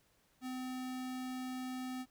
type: tone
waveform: square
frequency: 255.8 Hz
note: C4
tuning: 39 cents flat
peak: -40 dBFS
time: 0.41-2.06 s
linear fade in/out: 50 ms
effects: pink hiss -72 dBFS RMS until 2.1 s